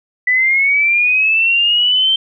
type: linear sweep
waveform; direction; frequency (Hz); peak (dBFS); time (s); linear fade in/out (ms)
sine; up; 1975.5 to 3136; -10; 0.27-2.16; 5
effects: none